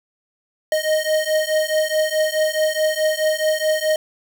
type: beating tone pair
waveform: square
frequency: 619 / 623.7 Hz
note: D#5 / D#5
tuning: -9 / +4 cents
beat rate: 4.7 Hz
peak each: -21 dBFS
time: 0.72-3.96 s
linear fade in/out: 2 ms
effects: 7-bit